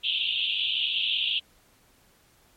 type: band-pass noise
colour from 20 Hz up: pink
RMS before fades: -27 dBFS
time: 0.03-1.4 s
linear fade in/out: 20 ms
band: 2700 to 3600 Hz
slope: 96 dB/octave
effects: pink hiss -61 dBFS RMS until 2.56 s + MP3 64 kbps